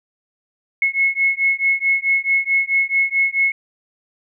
sine beating tone pair, 2180 / 2184.6 Hz, C#7 / C#7, -29 / -26 cents, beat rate 4.6 Hz, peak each -18 dBFS, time 0.82-3.52 s, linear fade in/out 2 ms, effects none

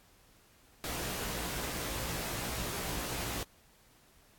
pink noise with comb filter, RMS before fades -37 dBFS, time 0.84-3.43 s, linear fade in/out 0 ms, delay 17 ms, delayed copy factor +0.85, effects pink hiss -63 dBFS RMS until 4.38 s + AAC 64 kbps

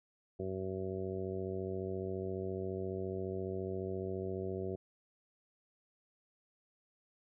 harmonic tone, 94.5 Hz, F#2, 37 cents sharp, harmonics 1 / 2 / 3 / 4 / 5 / 6 / 7, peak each -43 / -44 / -49 / -39 / -45 / -50 / -48 dBFS, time 0.39-4.76 s, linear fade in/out 10 ms, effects none

